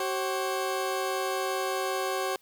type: tone pair together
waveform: 20% pulse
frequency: 380 / 537.4 Hz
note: F#4 / C5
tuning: +46 / +46 cents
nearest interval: tritone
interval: 600 cents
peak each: -25 / -27 dBFS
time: 0-2.36 s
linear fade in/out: 2 ms
effects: white hiss -64 dBFS RMS until 2.41 s